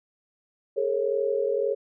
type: tone cluster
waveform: sine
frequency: 412.7 / 454.5 / 546 Hz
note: G#4 / A#4 / C#5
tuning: -11 / -44 / -26 cents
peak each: -27 dBFS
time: 0.76-1.75 s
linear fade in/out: 20 ms
effects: none